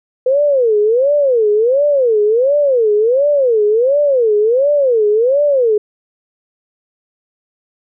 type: tone with vibrato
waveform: sine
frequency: 494.4 Hz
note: B4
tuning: 2 cents sharp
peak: -9 dBFS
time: 0.26-5.78 s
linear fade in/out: 5 ms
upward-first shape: sine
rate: 1.4 Hz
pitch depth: 300 cents each way
effects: none